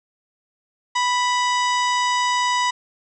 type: harmonic tone with a mistuned harmonic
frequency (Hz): 987.8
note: B5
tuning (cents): 0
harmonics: 1 / 2 / 3 / 4 / 5 / 6 / 7 / 8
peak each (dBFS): -19 / -25 / -29 / -31 / -33 / -35 / -36 / -37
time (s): 0.95-2.71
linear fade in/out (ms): 10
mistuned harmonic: 4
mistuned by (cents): -69
effects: none